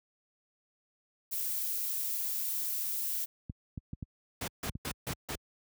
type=noise; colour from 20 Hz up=violet; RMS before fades=-34 dBFS; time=1.31-3.26 s; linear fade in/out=20 ms
type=clicks; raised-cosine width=5 ms; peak=-25 dBFS; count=7; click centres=3.498 / 3.777 / 3.933 / 4.027 / 4.694 / 4.754 / 5.106 s
type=noise bursts; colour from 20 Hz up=pink; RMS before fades=-36 dBFS; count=5; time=4.41-5.355 s; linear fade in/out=5 ms; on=69 ms; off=150 ms
effects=high-pass 60 Hz 12 dB/octave